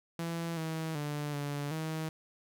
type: tone with pitch steps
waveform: sawtooth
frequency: 167.3 / 160.5 / 147.4 / 144.1 / 158.6 Hz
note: E3 / E3 / D3 / D3 / D#3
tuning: +26 / -46 / +7 / -33 / +33 cents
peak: -30 dBFS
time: 0.19-2.09 s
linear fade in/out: 2 ms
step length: 380 ms
effects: none